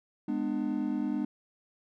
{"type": "chord", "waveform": "triangle", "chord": "G# diminished", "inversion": "none", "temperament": "just", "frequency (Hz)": [207.7, 249.2, 299], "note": ["G#3", "B3", "D4"], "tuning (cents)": [0, 16, 31], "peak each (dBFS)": [-32, -31, -30], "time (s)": [0.28, 1.25], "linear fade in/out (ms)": 5, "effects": []}